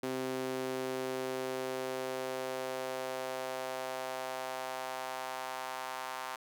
sawtooth tone with high-pass filter sweep, 130 Hz, C3, 11 cents flat, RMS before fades -38 dBFS, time 0.03-6.36 s, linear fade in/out 5 ms, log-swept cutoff 320 to 940 Hz, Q 2.1, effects none

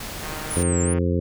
pink noise, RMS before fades -33 dBFS, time 0-0.63 s, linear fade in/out 5 ms
click train, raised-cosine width 0.5 ms, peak -20 dBFS, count 118, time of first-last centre 0.23-0.985 s, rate 155 Hz
sine linear two-way sweep, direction down then up, 10150 to 7200 to 10150 Hz, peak -26 dBFS, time 0.5-0.94 s, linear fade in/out 10 ms, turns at 0.82 s
harmonic tone, 87.31 Hz, F2, in tune, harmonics 1 / 2 / 3 / 4 / 5 / 6, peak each -22 / -25 / -27 / -28 / -29 / -30 dBFS, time 0.56-1.2 s, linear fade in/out 5 ms
effects none

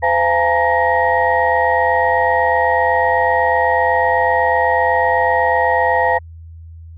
sine tone cluster, 511 / 682 / 840 / 928 / 1883 Hz, C5 / F5 / G#5 / A#5 / A#6, -41 / -41 / +19 / -8 / +17 cents, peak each -18 dBFS, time 0.02-6.19 s, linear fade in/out 20 ms, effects tanh soft clip ceiling -2 dBFS + added 82 Hz sine -33 dBFS peak until 6.97 s

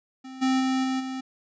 square tone with level steps, 261.6 Hz, C4, in tune, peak -39 / -21 / -23 / -25 / -31 dBFS, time 0.24-1.21 s, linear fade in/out 10 ms, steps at 0.41 / 0.59 / 0.83 / 0.99 s, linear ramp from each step 20 ms, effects resampled to 16000 Hz

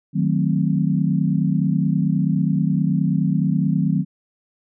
sine chord, D# diminished seventh, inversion none, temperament equal, 155.56 / 185 / 220 / 261.6 Hz, D#3 / F#3 / A3 / C4, 0 / 0 / 0 / 0 cents, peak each -20 / -20 / -25 / -25 dBFS, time 0.13-4.05 s, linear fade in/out 50 ms, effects none

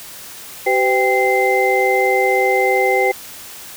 sine tone cluster, 384.7 / 508 / 788 / 2075 Hz, G4 / B4 / G5 / C7, -33 / +49 / +9 / -15 cents, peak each -18 dBFS, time 0.66-3.12 s, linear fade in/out 10 ms, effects white hiss -35 dBFS RMS until 3.76 s

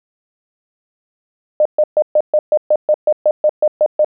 sine tone bursts, 607 Hz, D#5, 43 cents flat, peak -8 dBFS, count 14, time 1.6-4.046 s, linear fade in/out 2 ms, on 54 ms, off 130 ms, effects none

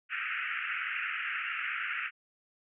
pink band-pass noise, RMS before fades -35 dBFS, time 0.09-2.11 s, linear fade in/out 50 ms, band 1300 to 2800 Hz, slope 96 dB/octave, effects none

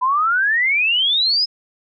sine exponential sweep, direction up, 987.8 to 5180 Hz, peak -14 dBFS, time 0.01-1.46 s, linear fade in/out 20 ms, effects none

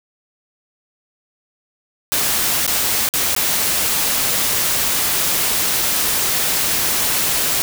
white noise with dropouts, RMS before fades -18 dBFS, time 2.12-7.62 s, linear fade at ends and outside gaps 0 ms, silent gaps 2.665-2.677 / 3.089-3.138 / 3.35-3.364 s, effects none

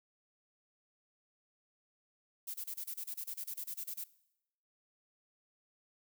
violet noise bursts, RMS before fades -41 dBFS, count 16, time 2.47-4.042 s, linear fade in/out 10 ms, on 72 ms, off 28 ms, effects noise-tail reverb RT60 0.8 s tail -19 dB re dry

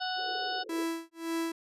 harmonic tone, 740 Hz, F#5, in tune, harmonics 1 / 2 / 4 / 5 / 6 / 7, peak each -34 / -37 / -40 / -41 / -42 / -42 dBFS, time 0-0.64 s, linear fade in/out 20 ms
pink band-pass noise, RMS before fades -45 dBFS, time 0.15-0.87 s, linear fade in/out 50 ms, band 350 to 520 Hz, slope 96 dB/octave
45% pulse tone with tremolo, 330.3 Hz, E4, 4 cents sharp, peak -29 dBFS, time 0.69-1.52 s, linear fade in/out 5 ms, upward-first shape sine, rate 1.8 Hz, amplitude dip 100%
effects resampled to 32000 Hz

